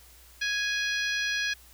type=harmonic tone; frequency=830.6 Hz; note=G#5; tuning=in tune; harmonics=2 / 3 / 4 / 5 / 6 / 7; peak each=-29 / -33 / -35 / -37 / -39 / -40 dBFS; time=0.41-1.54 s; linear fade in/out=10 ms; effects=added 60 Hz sine -55 dBFS peak until 1.73 s + white hiss -55 dBFS RMS until 1.73 s